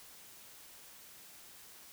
silence, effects white hiss -55 dBFS RMS until 1.92 s

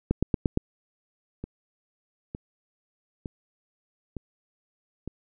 two click trains, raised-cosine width 3 ms, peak -21 / -9 dBFS, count 5 / 5, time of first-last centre 1.44-5.076 / 0.11-0.574 s, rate 1.1 / 8.62 Hz, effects none

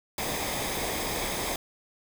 pink noise with comb filter, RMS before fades -31 dBFS, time 0.18-1.56 s, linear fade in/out 2 ms, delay 0.7 ms, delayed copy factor -0.55, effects none

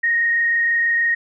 sine tone with frequency modulation, 1864.7 Hz, A#6, in tune, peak -15 dBFS, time 0.03-1.15 s, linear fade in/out 10 ms, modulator 26.3 Hz, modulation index 0.62, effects none

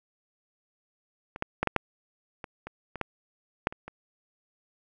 clicks, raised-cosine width 0.5 ms, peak -23 / -13 / -10 / -9 / -7 / -22 / -23 / -22 / -14 / -7 / -25 / -25 dBFS, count 12, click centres 1.361 / 1.424 / 1.63 / 1.673 / 1.763 / 2.442 / 2.67 / 2.957 / 3.013 / 3.671 / 3.725 / 3.88 s, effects none

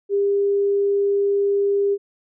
sine tone, 401.1 Hz, G4, 40 cents sharp, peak -16 dBFS, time 0.09-1.98 s, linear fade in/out 50 ms, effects none

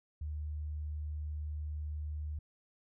sine tone, 75.5 Hz, D2, 48 cents sharp, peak -36 dBFS, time 0.21-2.39 s, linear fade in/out 5 ms, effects none

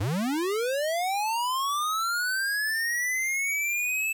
square linear sweep, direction up, 86 to 2637 Hz, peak -26 dBFS, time 0-4.13 s, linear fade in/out 10 ms, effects 9-bit

